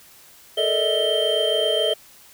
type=tone cluster; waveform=triangle; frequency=433.7 / 461.1 / 596 / 640 / 3137 Hz; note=A4 / A#4 / D5 / D#5 / G7; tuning=-25 / -19 / +25 / +49 / +1 cents; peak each=-23 / -27 / -24 / -22 / -21 dBFS; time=0.57-1.94 s; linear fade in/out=10 ms; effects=white hiss -49 dBFS RMS until 2.33 s